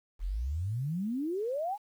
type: exponential sweep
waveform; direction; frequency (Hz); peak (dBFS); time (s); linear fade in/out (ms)
sine; up; 38.75 to 864; -30; 0.19-1.78; 50
effects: 10-bit